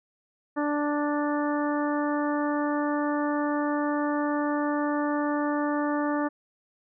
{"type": "harmonic tone", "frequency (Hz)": 293.7, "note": "D4", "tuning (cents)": 0, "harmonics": [1, 2, 3, 4, 5, 6], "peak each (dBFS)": [-26, -31, -33, -34, -39, -38], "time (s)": [0.56, 6.29], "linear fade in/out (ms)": 20, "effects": []}